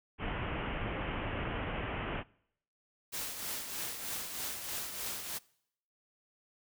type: low-pass noise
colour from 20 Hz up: pink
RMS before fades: -37 dBFS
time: 0.18-2.24 s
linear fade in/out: 50 ms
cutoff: 3100 Hz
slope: 96 dB/octave
type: noise with tremolo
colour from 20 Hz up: white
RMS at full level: -37 dBFS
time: 3.12-5.39 s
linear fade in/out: 20 ms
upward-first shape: triangle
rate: 3.2 Hz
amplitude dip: 55%
effects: noise-tail reverb RT60 0.7 s tail -23 dB re dry